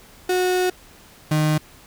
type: tone pair in turn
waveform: 35% pulse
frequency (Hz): 365.5 / 153.67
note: F#4 / D#3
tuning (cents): -21 / -21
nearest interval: octave + minor third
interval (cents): 1500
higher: first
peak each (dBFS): -16 / -15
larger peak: second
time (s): 0.29-0.7 / 1.31-1.58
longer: first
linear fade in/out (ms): 5
effects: pink hiss -48 dBFS RMS until 1.86 s